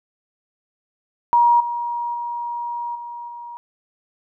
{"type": "tone with level steps", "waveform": "sine", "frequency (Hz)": 951, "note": "A#5", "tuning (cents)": 34, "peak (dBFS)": [-11, -22, -24, -30, -32], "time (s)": [1.33, 3.57], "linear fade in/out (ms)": 0, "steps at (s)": [1.6, 2.14, 2.95, 3.28], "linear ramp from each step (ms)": 5, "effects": []}